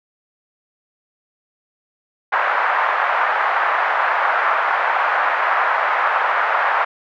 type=band-pass noise; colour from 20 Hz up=white; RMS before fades=-18 dBFS; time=2.32-6.85 s; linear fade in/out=10 ms; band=690 to 1600 Hz; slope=24 dB/octave; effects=none